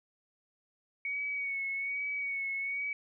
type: tone with vibrato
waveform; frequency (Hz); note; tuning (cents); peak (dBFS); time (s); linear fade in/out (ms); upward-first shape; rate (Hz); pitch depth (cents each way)
sine; 2234; C#7; +13; -32; 1.05-2.93; 2; sine; 1.2; 36
effects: none